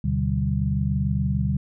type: tone cluster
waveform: sine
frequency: 76.2 / 126.5 / 147 / 193.6 Hz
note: D#2 / B2 / D3 / G3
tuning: -36 / +42 / +2 / -21 cents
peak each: -26 dBFS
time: 0.04-1.57 s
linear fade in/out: 5 ms
effects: none